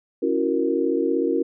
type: chord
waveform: sine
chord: F# dominant seventh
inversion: second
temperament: equal with one note detuned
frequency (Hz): 277.2 / 333.1 / 370 / 466.2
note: C#4 / E4 / F#4 / A#4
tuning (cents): 0 / +18 / 0 / 0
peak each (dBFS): -25 / -24 / -25 / -24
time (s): 0.22-1.43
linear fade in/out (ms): 10
effects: none